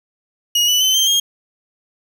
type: tone with pitch steps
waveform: 30% pulse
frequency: 2885 / 2970 / 3057 / 3146 / 3238 Hz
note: F#7 / F#7 / G7 / G7 / G#7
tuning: -44 / +6 / -44 / +6 / -45 cents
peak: -10 dBFS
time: 0.55-1.2 s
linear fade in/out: 5 ms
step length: 130 ms
effects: none